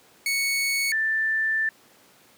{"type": "tone pair in turn", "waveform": ["sawtooth", "sine"], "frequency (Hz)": [2217, 1770.2], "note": ["C#7", "A6"], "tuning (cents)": [0, 10], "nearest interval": "major third", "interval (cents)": 390, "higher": "first", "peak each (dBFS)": [-19, -21], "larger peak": "first", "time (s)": [[0.26, 0.92], [0.92, 1.69]], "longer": "second", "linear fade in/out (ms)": 2, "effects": ["pink hiss -55 dBFS RMS until 2.37 s", "high-pass 200 Hz 12 dB/octave"]}